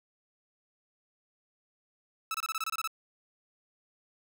sawtooth tone bursts, 1308 Hz, E6, 14 cents flat, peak -27 dBFS, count 10, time 2.31-2.875 s, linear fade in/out 2 ms, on 34 ms, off 25 ms, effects none

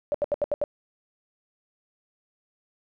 sine tone bursts, 584 Hz, D5, 10 cents flat, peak -21 dBFS, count 6, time 0.12-0.639 s, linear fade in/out 0 ms, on 24 ms, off 75 ms, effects none

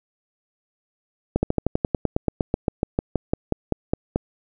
slowing click train, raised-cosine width 2 ms, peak -6 dBFS, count 22, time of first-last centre 1.36-4.159 s, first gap 70 ms, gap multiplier 1.06, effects none

